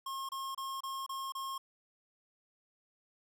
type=tone bursts; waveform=square; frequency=1076 Hz; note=C6; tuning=48 cents sharp; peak=-38 dBFS; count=6; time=0.06-1.58 s; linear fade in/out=5 ms; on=230 ms; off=28 ms; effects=none